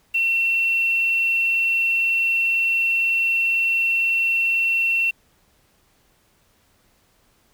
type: tone with quantisation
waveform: sine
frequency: 2711 Hz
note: E7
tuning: 48 cents sharp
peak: -17 dBFS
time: 0.14-5.11 s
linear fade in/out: 10 ms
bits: 7
effects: pink hiss -61 dBFS RMS until 7.53 s